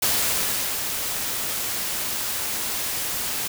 white noise with ADSR envelope, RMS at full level -21 dBFS, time 0.02-3.48 s, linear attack 7 ms, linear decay 720 ms, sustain -6 dB, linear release 8 ms, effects none

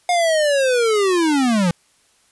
square linear sweep, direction down, 718 to 164.81 Hz, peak -15 dBFS, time 0.09-1.71 s, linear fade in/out 2 ms, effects white hiss -58 dBFS RMS until 2.31 s + resampled to 24000 Hz

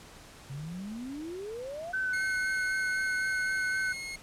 sine exponential sweep, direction up, 130.81 to 725 Hz, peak -36 dBFS, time 0.49-1.93 s, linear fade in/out 20 ms
sine tone with vibrato, 1518 Hz, F#6, 44 cents sharp, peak -28 dBFS, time 1.93-3.93 s, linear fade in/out 10 ms, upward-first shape sine, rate 3.9 Hz, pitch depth 17 cents each way
sawtooth tone, 2160 Hz, C#7, 45 cents flat, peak -33 dBFS, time 2.13-4.16 s, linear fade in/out 5 ms
effects pink hiss -51 dBFS RMS until 4.22 s + low-pass 10000 Hz 12 dB/octave

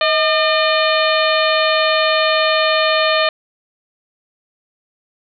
harmonic tone with a mistuned harmonic, 605 Hz, D#5, 49 cents flat, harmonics 1 / 2 / 3 / 4 / 5 / 6 / 7, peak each -16 / -19 / -21 / -22 / -23 / -24 / -24 dBFS, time 0.01-3.29 s, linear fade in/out 2 ms, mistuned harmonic 1, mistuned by +74 cents, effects none

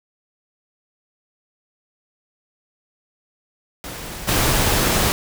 pink noise with level steps, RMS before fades -32 / -18 dBFS, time 3.84-5.12 s, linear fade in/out 0 ms, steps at 4.27 s, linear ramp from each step 20 ms, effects none

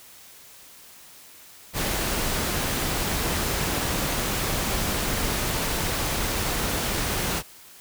pink noise, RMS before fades -26 dBFS, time 1.73-7.43 s, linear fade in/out 50 ms, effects white hiss -48 dBFS RMS until 7.8 s

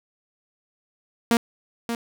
sawtooth tone with echo, 233.3 Hz, A#3, 2 cents sharp, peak -12 dBFS, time 1.31-1.37 s, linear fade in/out 0 ms, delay 580 ms, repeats 1, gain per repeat -9 dB, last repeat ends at 1.95 s, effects none

